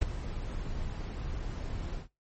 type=noise with ADSR envelope; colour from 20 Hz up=brown; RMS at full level=-21 dBFS; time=0.01-2.08 s; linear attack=15 ms; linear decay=7 ms; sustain=-15 dB; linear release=110 ms; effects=noise-tail reverb RT60 0.2 s tail -18 dB re dry + MP3 32 kbps